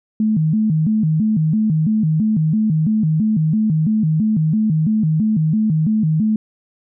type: tone with vibrato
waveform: sine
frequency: 184.3 Hz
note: F#3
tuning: 7 cents flat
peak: -13 dBFS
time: 0.2-6.36 s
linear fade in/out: 2 ms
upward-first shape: square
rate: 3 Hz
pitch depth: 280 cents each way
effects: none